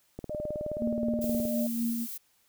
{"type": "click train", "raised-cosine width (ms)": 2, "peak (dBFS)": -24, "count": 25, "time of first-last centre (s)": [0.19, 1.453], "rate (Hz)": 19}
{"type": "tone with vibrato", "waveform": "sine", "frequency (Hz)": 603, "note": "D5", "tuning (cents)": 46, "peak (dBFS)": -32, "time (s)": [0.3, 1.67], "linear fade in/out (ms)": 5, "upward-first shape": "sine", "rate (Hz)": 15, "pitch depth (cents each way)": 20}
{"type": "tone with tremolo", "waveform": "sine", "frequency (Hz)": 232.3, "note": "A#3", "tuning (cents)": -6, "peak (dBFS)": -26, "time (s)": [0.79, 2.07], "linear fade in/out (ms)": 50, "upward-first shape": "sine", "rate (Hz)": 4, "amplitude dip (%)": 40}
{"type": "noise", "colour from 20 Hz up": "violet", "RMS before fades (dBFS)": -39, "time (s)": [1.21, 2.18], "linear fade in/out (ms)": 10}
{"effects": ["white hiss -68 dBFS RMS until 2.48 s"]}